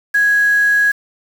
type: tone with quantisation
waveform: sine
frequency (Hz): 1661.2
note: G#6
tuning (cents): 0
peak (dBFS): -10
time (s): 0.14-0.92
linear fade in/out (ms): 10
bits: 5
effects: none